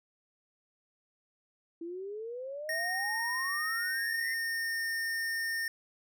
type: exponential sweep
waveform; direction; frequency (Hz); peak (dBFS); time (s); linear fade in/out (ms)
sine; up; 328.4 to 2080; -37; 1.81-4.34; 5
type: tone with pitch glide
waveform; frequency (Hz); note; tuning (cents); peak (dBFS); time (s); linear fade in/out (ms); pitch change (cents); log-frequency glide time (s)
square; 1852 to 1823.3; A#6 to A#6; -12 to -39; -32; 2.69-5.68; 2; -27; 3.43-4.89
effects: none